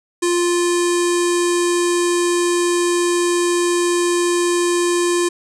square tone with low-pass filter, 349.2 Hz, F4, in tune, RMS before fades -17 dBFS, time 0.22-5.29 s, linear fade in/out 10 ms, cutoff 8400 Hz, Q 4, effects none

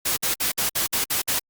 white noise bursts, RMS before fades -23 dBFS, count 8, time 0.05-1.395 s, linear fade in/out 10 ms, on 120 ms, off 55 ms, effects Opus 48 kbps

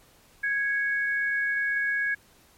sine tone pair together, 1659.6 / 2217 Hz, G#6 / C#7, -2 / 0 cents, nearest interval perfect fourth, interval 502 cents, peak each -24 / -33 dBFS, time 0.43-2.15 s, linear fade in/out 10 ms, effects pink hiss -58 dBFS RMS until 2.57 s + MP3 64 kbps

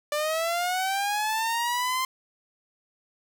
sawtooth linear sweep, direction up, 587 to 1046.5 Hz, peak -21 dBFS, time 0.12-2.05 s, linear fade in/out 2 ms, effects none

